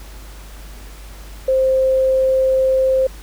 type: tone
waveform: sine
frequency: 525 Hz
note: C5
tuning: 6 cents sharp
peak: -12 dBFS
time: 1.48-3.07 s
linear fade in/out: 5 ms
effects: added 50 Hz sine -34 dBFS peak until 3.22 s + pink hiss -42 dBFS RMS until 3.22 s